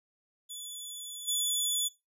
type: tone with level steps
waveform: 15% pulse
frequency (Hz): 3448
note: A7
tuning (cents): -36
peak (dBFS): -32 / -20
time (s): 0.49-1.89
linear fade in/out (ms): 20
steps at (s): 1.27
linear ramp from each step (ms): 20
effects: noise-tail reverb RT60 0.2 s tail -17 dB re dry + resampled to 32000 Hz